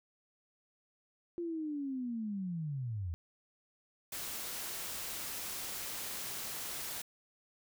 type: linear sweep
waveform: sine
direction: down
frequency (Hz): 349.1 to 79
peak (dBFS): -35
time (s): 1.38-3.14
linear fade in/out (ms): 0
type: noise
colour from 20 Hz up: white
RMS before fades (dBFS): -41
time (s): 4.12-7.02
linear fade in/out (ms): 5
effects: none